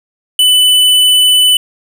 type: tone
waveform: square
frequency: 2995 Hz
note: F#7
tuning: 20 cents sharp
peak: -6 dBFS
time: 0.39-1.57 s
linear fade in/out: 2 ms
effects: none